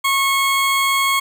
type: tone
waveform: 20% pulse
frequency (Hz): 1094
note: C#6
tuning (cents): -23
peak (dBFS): -10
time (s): 0.04-1.2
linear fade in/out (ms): 10
effects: none